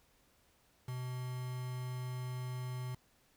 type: tone with quantisation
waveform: triangle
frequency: 126 Hz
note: B2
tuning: 35 cents sharp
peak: -36 dBFS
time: 0.88-2.95 s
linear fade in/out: 5 ms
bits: 8
effects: pink hiss -70 dBFS RMS until 3.36 s